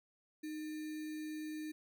sine tone with sample-and-hold, 308.8 Hz, D#4, 13 cents flat, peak -40 dBFS, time 0.43-1.72 s, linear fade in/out 10 ms, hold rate 2100 Hz, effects none

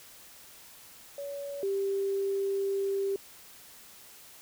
sine tone pair in turn, 565 / 393.1 Hz, C#5 / G4, +33 / +5 cents, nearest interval tritone, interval 628 cents, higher first, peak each -35 / -27 dBFS, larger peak second, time 1.18-1.63 / 1.63-3.16 s, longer second, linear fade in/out 2 ms, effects white hiss -52 dBFS RMS until 4.41 s

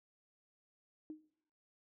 sine tone with exponential decay, 309.6 Hz, D#4, 9 cents flat, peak -40 dBFS, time 1.1-1.25 s, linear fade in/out 1 ms, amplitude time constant 32 ms, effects noise-tail reverb RT60 0.8 s tail -22 dB re dry

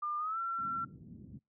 sine tone with pitch glide, 1201 to 1355.9 Hz, D6 to E6, +38 to +48 cents, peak -33 dBFS, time 0.02-0.85 s, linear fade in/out 10 ms, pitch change +210 cents, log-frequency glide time 0.18-0.39 s
pink low-pass noise, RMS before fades -44 dBFS, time 0.58-1.39 s, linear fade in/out 10 ms, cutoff 240 Hz, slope 24 dB/octave
effects noise-tail reverb RT60 0.2 s tail -26 dB re dry + high-pass 150 Hz 12 dB/octave

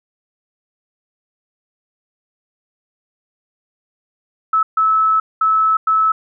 sine tone bursts at uneven times, 1302 Hz, E6, 22 cents flat, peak -11 dBFS, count 4, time 4.53-4.63 / 4.77-5.2 / 5.41-5.77 / 5.87-6.12 s, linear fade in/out 5 ms, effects none

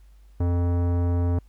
sine tone with tanh clipping, 87.31 Hz, F2, in tune, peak -22 dBFS, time 0.4-1.39 s, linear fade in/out 5 ms, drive 18 dB, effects added 50 Hz sine -48 dBFS peak until 1.48 s + pink hiss -67 dBFS RMS until 1.48 s

